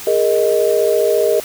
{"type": "chord", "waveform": "sine", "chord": "Ab suspended second", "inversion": "none", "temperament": "equal with one note detuned", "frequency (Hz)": [411.5, 466.2, 622.3], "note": ["Ab4", "Bb4", "Eb5"], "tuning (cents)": [-16, 0, 0], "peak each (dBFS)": -16, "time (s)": [0.07, 1.4], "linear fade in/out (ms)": 2, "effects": ["white hiss -31 dBFS RMS until 1.44 s"]}